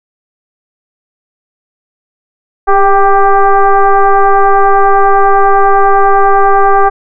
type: tone with frequency modulation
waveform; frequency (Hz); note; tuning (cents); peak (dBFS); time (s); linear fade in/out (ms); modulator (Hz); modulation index
sine; 390; G4; -9; -3; 2.67-6.9; 20; 395; 2.3
effects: none